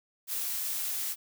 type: noise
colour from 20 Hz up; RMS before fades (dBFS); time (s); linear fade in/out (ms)
blue; -33; 0.27-1.16; 50
effects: none